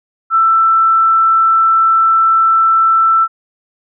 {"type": "tone", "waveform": "sine", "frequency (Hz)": 1331, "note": "E6", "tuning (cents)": 16, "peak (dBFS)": -7, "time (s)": [0.3, 3.28], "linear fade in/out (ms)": 50, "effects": []}